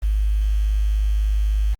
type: tone with quantisation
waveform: sine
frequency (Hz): 51.8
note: G#1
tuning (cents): -4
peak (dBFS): -16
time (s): 0.02-1.75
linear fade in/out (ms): 20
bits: 7
effects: Opus 32 kbps